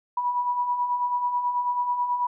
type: beating tone pair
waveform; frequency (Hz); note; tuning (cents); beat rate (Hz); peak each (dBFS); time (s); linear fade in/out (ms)
sine; 970 / 979.2; B5 / B5; -31 / -15; 9.2; -32 / -23; 0.17-2.27; 5
effects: none